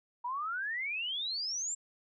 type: exponential sweep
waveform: sine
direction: up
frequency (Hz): 942 to 7570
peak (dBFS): -33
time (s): 0.24-1.75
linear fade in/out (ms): 10
effects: none